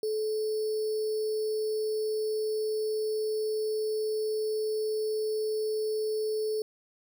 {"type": "tone with sample-and-hold", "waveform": "sine", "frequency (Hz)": 431.8, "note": "A4", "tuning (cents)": -33, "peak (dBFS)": -27, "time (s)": [0.03, 6.62], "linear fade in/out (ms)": 2, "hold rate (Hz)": 4900, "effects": []}